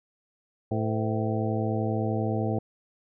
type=harmonic tone with a mistuned harmonic; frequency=110 Hz; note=A2; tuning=in tune; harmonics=1 / 2 / 3 / 4 / 5 / 6 / 7; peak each=-28 / -31 / -33 / -34 / -35 / -36 / -36 dBFS; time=0.71-2.59 s; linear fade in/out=5 ms; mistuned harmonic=5; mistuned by=-120 cents; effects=none